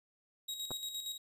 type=tone with tremolo; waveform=sawtooth; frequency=3807 Hz; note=A#7; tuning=36 cents sharp; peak=-34 dBFS; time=0.48-1.18 s; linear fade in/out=10 ms; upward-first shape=square; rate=8.6 Hz; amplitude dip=50%
type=clicks; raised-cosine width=1 ms; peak=-29 dBFS; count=2; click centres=0.707 / 0.715 s
effects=resampled to 32000 Hz